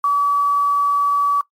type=tone with quantisation; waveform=sine; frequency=1144 Hz; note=D6; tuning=46 cents flat; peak=-13 dBFS; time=0.04-1.41 s; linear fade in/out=2 ms; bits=7; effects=noise-tail reverb RT60 0.1 s tail -20 dB re dry + MP3 64 kbps